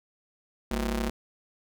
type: ring-modulated tone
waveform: sawtooth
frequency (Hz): 141.4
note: C#3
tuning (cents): +35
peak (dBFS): -20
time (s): 0.71-1.1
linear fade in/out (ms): 5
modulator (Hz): 87.3
effects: none